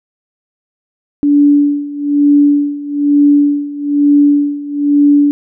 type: tone with tremolo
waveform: sine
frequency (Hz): 288.9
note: D4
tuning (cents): -28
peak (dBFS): -4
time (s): 1.23-5.31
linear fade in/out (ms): 0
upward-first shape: sine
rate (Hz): 1.1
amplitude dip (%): 85
effects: none